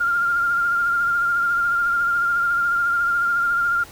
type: tone with vibrato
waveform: sine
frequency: 1396.9 Hz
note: F6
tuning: in tune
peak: -17 dBFS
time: 0-3.84 s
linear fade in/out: 10 ms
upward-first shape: sine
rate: 14 Hz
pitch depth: 27 cents each way
effects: pink hiss -43 dBFS RMS until 3.91 s